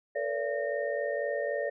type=tone cluster; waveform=sine; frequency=447.7 / 491.6 / 574 / 674 / 1836 Hz; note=A4 / B4 / D5 / E5 / A#6; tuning=+30 / -8 / -40 / +38 / -27 cents; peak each=-35 / -39 / -31 / -39 / -38 dBFS; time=0.15-1.7 s; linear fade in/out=10 ms; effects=none